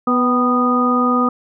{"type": "harmonic tone with a mistuned harmonic", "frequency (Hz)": 246.9, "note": "B3", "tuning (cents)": 0, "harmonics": [1, 2, 3, 4, 5], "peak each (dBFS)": [-16, -22, -26, -28, -16], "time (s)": [0.07, 1.29], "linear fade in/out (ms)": 5, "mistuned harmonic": 3, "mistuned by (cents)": 55, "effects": []}